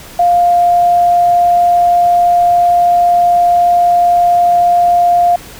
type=tone; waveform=sine; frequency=701 Hz; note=F5; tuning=6 cents sharp; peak=-6 dBFS; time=0.19-5.36 s; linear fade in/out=5 ms; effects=pink hiss -33 dBFS RMS until 5.59 s